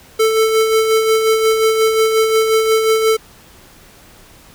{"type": "tone with tremolo", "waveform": "square", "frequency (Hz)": 441.7, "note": "A4", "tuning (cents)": 7, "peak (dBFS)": -10, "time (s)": [0.19, 3.17], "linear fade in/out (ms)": 10, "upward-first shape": "sine", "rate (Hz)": 5.6, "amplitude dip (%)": 45, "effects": ["pink hiss -44 dBFS RMS until 4.54 s"]}